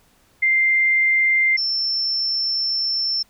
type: tone pair in turn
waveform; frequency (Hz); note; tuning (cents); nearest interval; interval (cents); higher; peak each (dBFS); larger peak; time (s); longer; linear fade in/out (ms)
sine; 2094 / 5366; C7 / E8; +1 / +30; octave + major third; 1629; second; -14 / -19; first; 0.42-1.57 / 1.57-3.23; second; 10
effects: pink hiss -58 dBFS RMS until 3.29 s